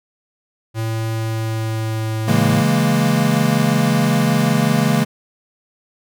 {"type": "tone with pitch glide", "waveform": "square", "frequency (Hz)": [112, 109.95], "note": ["A2", "A2"], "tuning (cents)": [31, -1], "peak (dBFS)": -20, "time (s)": [0.74, 2.64], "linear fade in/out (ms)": 50, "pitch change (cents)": -32, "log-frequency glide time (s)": [1.13, 2.39]}
{"type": "chord", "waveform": "square", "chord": "A# half-diminished seventh", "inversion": "first", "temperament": "equal", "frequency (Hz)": [138.59, 164.81, 207.7, 233.1], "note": ["C#3", "E3", "G#3", "A#3"], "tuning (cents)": [0, 0, 0, 0], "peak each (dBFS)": -20, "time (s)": [2.27, 5.05], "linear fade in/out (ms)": 20}
{"effects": []}